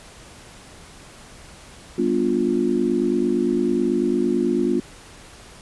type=chord; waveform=sine; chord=G dominant seventh; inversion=none; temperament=just; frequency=196 / 245 / 294 / 352.8 Hz; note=G3 / B3 / D4 / F4; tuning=0 / -14 / +2 / +18 cents; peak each=-27 / -22 / -25 / -21 dBFS; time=1.98-4.8 s; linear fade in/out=5 ms; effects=pink hiss -44 dBFS RMS until 5.61 s + resampled to 24000 Hz